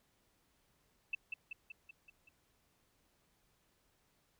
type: tone with echo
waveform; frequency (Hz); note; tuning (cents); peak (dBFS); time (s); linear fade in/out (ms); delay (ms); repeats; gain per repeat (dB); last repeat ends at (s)
sine; 2653; E7; +10; -33; 1.13-1.15; 5; 190; 6; -4; 2.29
effects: pink hiss -75 dBFS RMS until 4.39 s